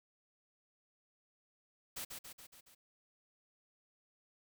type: noise with echo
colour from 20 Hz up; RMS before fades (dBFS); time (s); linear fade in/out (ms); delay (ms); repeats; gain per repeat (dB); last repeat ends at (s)
white; -43; 1.96-2.05; 10; 140; 5; -4; 2.75
effects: none